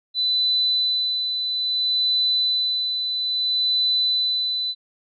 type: tone with tremolo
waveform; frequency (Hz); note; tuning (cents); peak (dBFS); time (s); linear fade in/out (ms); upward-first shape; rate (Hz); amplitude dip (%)
sine; 4000; B7; +21; -17; 0.14-4.75; 50; sine; 0.6; 45
effects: none